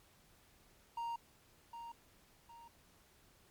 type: tone with echo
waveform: triangle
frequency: 932.3 Hz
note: A#5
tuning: in tune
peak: -36 dBFS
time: 0.97-1.16 s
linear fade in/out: 5 ms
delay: 760 ms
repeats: 2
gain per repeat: -8 dB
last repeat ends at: 2.68 s
effects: pink hiss -67 dBFS RMS until 3.5 s + MP3 96 kbps